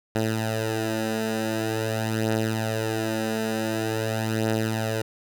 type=beating tone pair; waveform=10% pulse; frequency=110.4 / 110.86 Hz; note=A2 / A2; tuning=+6 / +13 cents; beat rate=0.46 Hz; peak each=-22 / -17 dBFS; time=0.15-5.02 s; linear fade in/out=5 ms; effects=none